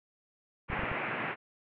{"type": "band-pass noise", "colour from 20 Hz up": "white", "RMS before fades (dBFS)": -35, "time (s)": [0.68, 1.36], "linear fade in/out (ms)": 50, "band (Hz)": [110, 2500], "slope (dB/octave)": 48}
{"type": "clicks", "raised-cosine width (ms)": 5, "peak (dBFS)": -26, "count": 5, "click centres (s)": [0.701, 0.731, 0.793, 0.835, 0.916]}
{"effects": []}